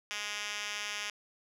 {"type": "tone with band-pass filter", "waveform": "5% pulse", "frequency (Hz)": 207.7, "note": "G#3", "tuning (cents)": 0, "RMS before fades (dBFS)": -38, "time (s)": [0.11, 1.1], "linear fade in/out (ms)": 0, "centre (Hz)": 3900, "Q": 1.8, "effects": []}